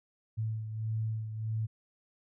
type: beating tone pair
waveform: sine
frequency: 110 / 111.6 Hz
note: A2 / A2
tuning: 0 / +25 cents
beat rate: 1.6 Hz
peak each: -32 / -40 dBFS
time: 0.37-1.67 s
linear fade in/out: 20 ms
effects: none